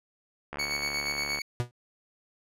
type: click train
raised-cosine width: 0.5 ms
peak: -21 dBFS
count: 63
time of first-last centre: 0.53-1.388 s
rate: 72.3 Hz
type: tone with tremolo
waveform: 25% pulse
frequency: 2233 Hz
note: C#7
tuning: 12 cents sharp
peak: -24 dBFS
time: 0.59-1.42 s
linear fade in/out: 5 ms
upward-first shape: square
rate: 8.5 Hz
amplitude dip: 40%
type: tone with exponential decay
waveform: 45% pulse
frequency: 121.3 Hz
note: B2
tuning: 31 cents flat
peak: -22 dBFS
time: 1.6-1.71 s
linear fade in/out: 0 ms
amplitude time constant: 23 ms
effects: low-pass 11000 Hz 12 dB/octave